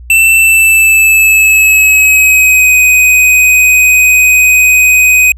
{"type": "tone with pitch glide", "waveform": "square", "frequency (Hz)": [2670, 2506], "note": ["E7", "D#7"], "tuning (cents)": [22, 12], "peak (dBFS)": -4, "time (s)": [0.1, 5.32], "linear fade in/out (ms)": 2, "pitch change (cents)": -110, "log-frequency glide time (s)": [0.37, 2.77], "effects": ["added 60 Hz sine -27 dBFS peak until 5.37 s"]}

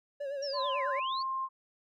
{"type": "tone with vibrato", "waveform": "triangle", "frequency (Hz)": 559, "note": "C#5", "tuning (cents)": 14, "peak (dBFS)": -32, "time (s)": [0.2, 1], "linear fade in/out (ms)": 10, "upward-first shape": "sine", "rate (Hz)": 9.1, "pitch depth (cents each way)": 66}
{"type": "linear two-way sweep", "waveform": "sine", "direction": "down then up", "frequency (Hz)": [5710, 1396.9, 4599], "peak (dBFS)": -37, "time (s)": [0.42, 1.23], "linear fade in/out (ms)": 10, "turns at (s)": 0.89}
{"type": "tone with pitch glide", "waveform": "sine", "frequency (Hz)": [1028, 1058.1], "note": ["C6", "C6"], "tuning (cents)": [-31, 19], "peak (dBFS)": -31, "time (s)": [0.53, 1.49], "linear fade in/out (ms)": 50, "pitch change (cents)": 50, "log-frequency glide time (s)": [0.76, 1.17]}
{"effects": []}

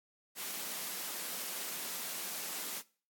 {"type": "high-pass noise", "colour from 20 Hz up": "white", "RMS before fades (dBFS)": -40, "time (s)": [0.35, 2.83], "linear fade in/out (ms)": 50, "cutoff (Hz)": 160, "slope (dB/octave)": 96, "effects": ["noise-tail reverb RT60 0.4 s tail -21 dB re dry", "AAC 64 kbps"]}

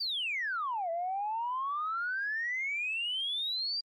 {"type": "exponential two-way sweep", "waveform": "sine", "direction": "down then up", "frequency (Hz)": [4790, 657, 4790], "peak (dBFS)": -30, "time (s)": [0, 3.81], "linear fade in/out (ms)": 10, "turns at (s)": 0.9, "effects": ["tanh soft clip ceiling -26 dBFS", "Opus 32 kbps"]}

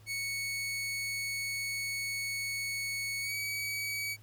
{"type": "tone with pitch glide", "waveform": "sawtooth", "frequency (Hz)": [2217, 2268], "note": ["C#7", "C#7"], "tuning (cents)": [0, 39], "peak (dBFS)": -30, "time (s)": [0.06, 4.17], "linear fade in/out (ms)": 50, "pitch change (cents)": 39, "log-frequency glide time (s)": [3.21, 3.35], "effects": ["added 106 Hz sine -53 dBFS peak until 4.22 s", "pink hiss -63 dBFS RMS until 4.22 s"]}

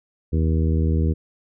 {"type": "harmonic tone", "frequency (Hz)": 79.8, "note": "D#2", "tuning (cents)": 44, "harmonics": [1, 2, 3, 4, 5, 6], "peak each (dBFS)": [-18, -24, -28, -30, -32, -34], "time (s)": [0.32, 1.14], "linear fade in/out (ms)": 20, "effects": []}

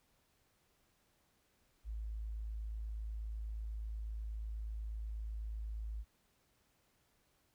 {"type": "tone", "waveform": "sine", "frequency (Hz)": 54.1, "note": "A1", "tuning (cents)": -29, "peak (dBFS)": -39, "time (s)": [1.84, 6.05], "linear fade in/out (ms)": 50, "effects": ["pink hiss -75 dBFS RMS until 7.54 s"]}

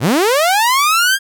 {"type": "linear sweep", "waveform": "sawtooth", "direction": "up", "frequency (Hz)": [92.5, 1632], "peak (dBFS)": -7, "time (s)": [0, 1.19], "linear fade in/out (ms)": 50, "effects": []}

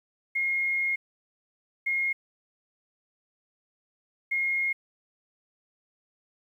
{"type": "tone bursts at uneven times", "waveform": "sine", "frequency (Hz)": 2146, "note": "C7", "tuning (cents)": 43, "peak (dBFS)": -24, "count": 3, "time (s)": [[0.35, 0.96], [1.86, 2.13], [4.31, 4.73]], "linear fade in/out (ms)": 10, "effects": ["10-bit"]}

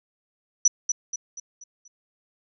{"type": "tone with echo", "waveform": "sine", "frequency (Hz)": 5920, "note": "F#8", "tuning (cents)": 0, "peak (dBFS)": -13, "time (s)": [0.65, 0.68], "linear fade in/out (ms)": 5, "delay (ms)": 240, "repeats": 5, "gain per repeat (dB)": -7, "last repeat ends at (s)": 1.88, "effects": []}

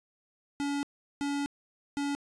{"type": "tone bursts at uneven times", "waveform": "square", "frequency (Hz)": 284.2, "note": "C#4", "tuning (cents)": 43, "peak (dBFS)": -30, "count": 3, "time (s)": [[0.6, 0.83], [1.21, 1.46], [1.97, 2.15]], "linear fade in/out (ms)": 0, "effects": ["resampled to 22050 Hz", "10-bit"]}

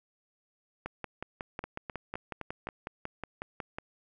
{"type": "two click trains", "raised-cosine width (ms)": 0.5, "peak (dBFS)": [-21, -22], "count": [17, 5], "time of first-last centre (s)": [[0.86, 3.785], [1.64, 2.671]], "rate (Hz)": [5.47, 3.88], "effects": []}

